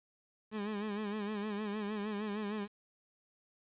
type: tone with vibrato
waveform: 30% pulse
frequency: 208.9 Hz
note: G#3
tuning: 10 cents sharp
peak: -33 dBFS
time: 0.51-2.68 s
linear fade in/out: 50 ms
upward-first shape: sine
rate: 6.5 Hz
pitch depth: 71 cents each way
effects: resampled to 8000 Hz + 10-bit